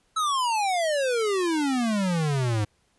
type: exponential sweep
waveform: square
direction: down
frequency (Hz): 1318.5 to 101.8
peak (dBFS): -23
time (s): 0.16-2.65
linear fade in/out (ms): 10
effects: pink hiss -67 dBFS RMS until 2.98 s + resampled to 24000 Hz